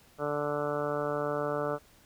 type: harmonic tone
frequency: 146.83 Hz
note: D3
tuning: in tune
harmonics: 1 / 2 / 3 / 4 / 5 / 6 / 7 / 8 / 9 / 10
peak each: -40 / -39 / -34 / -33 / -42 / -43 / -45 / -40 / -39 / -44 dBFS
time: 0.18-1.79 s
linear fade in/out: 50 ms
effects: pink hiss -60 dBFS RMS until 2.05 s